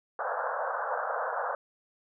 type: band-pass noise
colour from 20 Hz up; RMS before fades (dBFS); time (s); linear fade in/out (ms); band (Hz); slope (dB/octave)
pink; -32; 0.19-1.55; 2; 490 to 1600; 96
effects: none